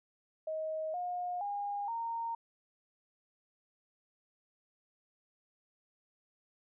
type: tone with pitch steps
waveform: sine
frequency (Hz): 630 / 715.4 / 812.3 / 922.4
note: D#5 / F5 / G#5 / A#5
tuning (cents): +21 / +41 / -39 / -19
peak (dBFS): -34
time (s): 0.47-2.35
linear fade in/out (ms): 5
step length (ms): 470
effects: none